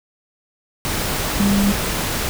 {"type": "tone in noise", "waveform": "sine", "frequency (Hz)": 200.7, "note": "G3", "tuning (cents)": 41, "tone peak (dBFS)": -14, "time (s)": [1.4, 1.72], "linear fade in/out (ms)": 0, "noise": "pink", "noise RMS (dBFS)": -22, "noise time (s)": [0.85, 2.29], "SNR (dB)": 5, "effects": []}